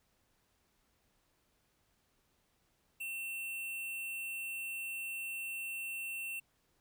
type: tone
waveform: square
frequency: 2700 Hz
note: E7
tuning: 41 cents sharp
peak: -39 dBFS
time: 3-6.4 s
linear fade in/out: 10 ms
effects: pink hiss -75 dBFS RMS until 6.8 s